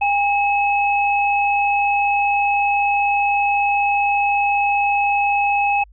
sine tone pair together, 810.8 / 2576 Hz, G#5 / E7, -42 / -41 cents, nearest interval octave + minor sixth, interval 2001 cents, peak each -16 / -20 dBFS, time 0.01-5.84 s, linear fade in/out 10 ms, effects added 50 Hz sine -44 dBFS peak until 5.92 s

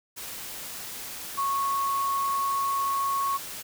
sine tone in noise, 1103 Hz, C#6, 9 cents flat, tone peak -24 dBFS, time 1.37-3.38 s, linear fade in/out 20 ms, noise white, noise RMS -38 dBFS, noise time 0.16-3.63 s, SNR +11 dB, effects none

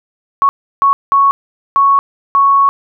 sine tone bursts at uneven times, 1108.7 Hz, C#6, in tune, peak -6 dBFS, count 5, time 0.42-0.49 / 0.82-0.93 / 1.12-1.31 / 1.76-1.99 / 2.35-2.69 s, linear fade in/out 0 ms, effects none

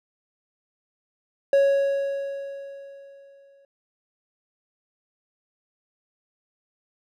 triangle tone with exponential decay, 554.4 Hz, C#5, in tune, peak -12 dBFS, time 1.53-3.65 s, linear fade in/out 2 ms, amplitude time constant 460 ms, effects none

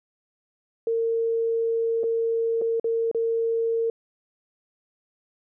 sine tone with dropouts, 457.1 Hz, A#4, 34 cents flat, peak -21 dBFS, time 0.87-3.9 s, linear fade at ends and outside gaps 2 ms, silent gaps 2.034-2.039 / 2.615-2.619 / 2.798-2.843 / 3.114-3.147 s, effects none

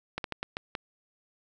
slowing click train, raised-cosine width 0.3 ms, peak -16 dBFS, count 6, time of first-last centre 0.18-0.752 s, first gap 62 ms, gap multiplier 1.31, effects none

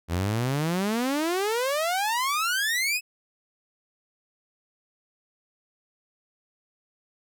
sawtooth exponential sweep, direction up, 81 to 2616 Hz, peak -20 dBFS, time 0.08-3.01 s, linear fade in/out 50 ms, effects none

